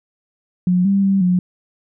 sine tone with pitch steps, 180.3 / 197.2 / 194.9 / 180.2 Hz, F#3 / G3 / G3 / F#3, -45 / +11 / -10 / -45 cents, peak -12 dBFS, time 0.67-1.39 s, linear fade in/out 2 ms, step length 180 ms, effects none

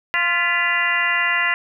harmonic tone with a mistuned harmonic, 347.3 Hz, F4, 10 cents flat, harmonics 2 / 3 / 4 / 5 / 6 / 7 / 8, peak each -32 / -26 / -26 / -23 / -20 / -29 / -25 dBFS, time 0.14-1.54 s, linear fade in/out 0 ms, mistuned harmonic 6, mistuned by -74 cents, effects none

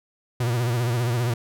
45% pulse tone with vibrato, 120 Hz, B2, 49 cents flat, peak -21 dBFS, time 0.4-1.34 s, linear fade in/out 5 ms, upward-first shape triangle, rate 15 Hz, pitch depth 100 cents each way, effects none

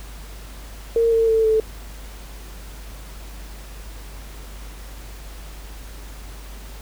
sine tone with pitch steps, 460 / 452.9 / 445.9 / 439 Hz, A#4 / A#4 / A4 / A4, -23 / -50 / +23 / -4 cents, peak -14 dBFS, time 0.96-1.6 s, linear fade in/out 2 ms, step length 160 ms, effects added 50 Hz sine -35 dBFS peak until 6.81 s + pink hiss -43 dBFS RMS until 6.81 s

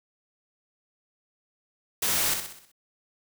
white noise with echo, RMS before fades -26 dBFS, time 2.02-2.34 s, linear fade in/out 5 ms, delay 63 ms, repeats 6, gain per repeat -6 dB, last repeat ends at 2.718 s, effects none

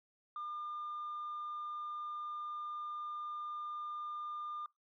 sine tone, 1204 Hz, D6, 43 cents sharp, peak -38 dBFS, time 0.36-4.66 s, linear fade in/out 2 ms, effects noise-tail reverb RT60 0.2 s tail -25 dB re dry + tanh soft clip ceiling -37 dBFS

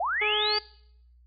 sine linear sweep, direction up, 622.3 to 4795 Hz, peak -25 dBFS, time 0-0.59 s, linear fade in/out 5 ms
harmonic tone, 422.2 Hz, G#4, 29 cents sharp, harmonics 1 / 2 / 3 / 4 / 5 / 6 / 7 / 8, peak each -30 / -33 / -35 / -36 / -37 / -38 / -38 / -39 dBFS, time 0.21-0.59 s, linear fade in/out 10 ms
effects noise-tail reverb RT60 0.7 s tail -21 dB re dry + added 60 Hz sine -54 dBFS peak until 1.26 s

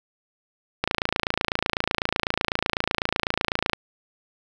click train, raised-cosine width 0.3 ms, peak -5 dBFS, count 82, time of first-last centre 0.84-3.733 s, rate 28 Hz, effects none

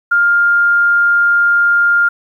sine tone, 1404 Hz, F6, 9 cents sharp, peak -8 dBFS, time 0.11-2.09 s, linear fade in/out 10 ms, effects 8-bit

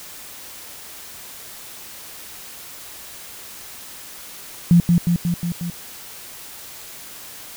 sine tone with echo, 172.5 Hz, F3, 21 cents flat, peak -8 dBFS, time 4.71-4.8 s, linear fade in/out 0 ms, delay 180 ms, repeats 5, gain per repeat -3 dB, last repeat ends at 5.7 s, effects white hiss -38 dBFS RMS until 7.56 s

